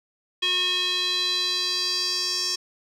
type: tone with band-pass filter sweep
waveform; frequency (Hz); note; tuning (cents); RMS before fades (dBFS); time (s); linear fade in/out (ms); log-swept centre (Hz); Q
square; 363.2; F#4; -32; -25; 0.42-2.56; 10; 3200 to 5500; 5.4
effects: none